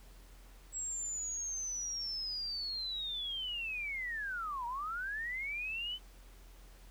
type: linear two-way sweep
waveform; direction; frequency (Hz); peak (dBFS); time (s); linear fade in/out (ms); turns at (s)
sine; down then up; 7740 to 926 to 3066; -36; 0.72-5.99; 50; 4.66
effects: added 43 Hz sine -53 dBFS peak until 6.9 s + pink hiss -62 dBFS RMS until 6.9 s